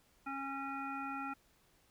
harmonic tone, 273.7 Hz, C#4, 22 cents flat, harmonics 1 / 3 / 5 / 7 / 9, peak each -44 / -44 / -42 / -55 / -49 dBFS, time 0.26-1.34 s, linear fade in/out 10 ms, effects pink hiss -70 dBFS RMS until 1.9 s

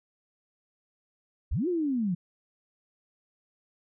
sine linear two-way sweep, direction up then down, 32.7 to 370 to 165.2 Hz, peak -25 dBFS, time 1.51-2.15 s, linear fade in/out 10 ms, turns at 1.68 s, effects none

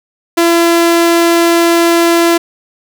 sawtooth tone, 338.4 Hz, E4, 45 cents sharp, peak -3 dBFS, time 0.37-2.38 s, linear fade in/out 10 ms, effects none

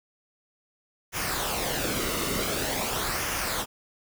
pink noise with flanger, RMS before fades -29 dBFS, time 1.12-3.66 s, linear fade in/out 50 ms, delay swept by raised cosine 0.24 to 1.24 ms, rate 0.46 Hz, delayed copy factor -0.55, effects none

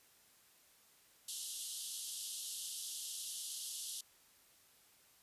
white band-pass noise, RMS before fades -45 dBFS, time 1.28-4.01 s, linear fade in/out 5 ms, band 2900 to 12000 Hz, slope 96 dB/octave, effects white hiss -67 dBFS RMS until 5.22 s + resampled to 32000 Hz

